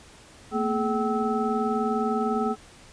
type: tone cluster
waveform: sine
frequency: 225.2 / 245.1 / 423.4 / 766 / 1303 Hz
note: A3 / B3 / G#4 / G5 / E6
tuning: +40 / -13 / +33 / -40 / -20 cents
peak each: -27 / -33 / -28 / -29 / -31 dBFS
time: 0.51-2.56 s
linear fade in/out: 50 ms
effects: pink hiss -50 dBFS RMS until 2.92 s + resampled to 22050 Hz